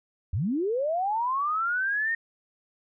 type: linear sweep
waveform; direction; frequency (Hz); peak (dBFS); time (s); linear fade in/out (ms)
sine; up; 71 to 1860; -24; 0.33-2.15; 5
effects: none